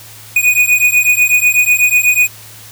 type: beating tone pair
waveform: square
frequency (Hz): 2473 / 2481.1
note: D#7 / D#7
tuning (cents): -11 / -6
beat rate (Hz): 8.1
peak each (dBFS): -12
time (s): 0.36-2.28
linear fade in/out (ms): 5
effects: added 108 Hz sine -40 dBFS peak until 2.71 s + white hiss -36 dBFS RMS until 2.71 s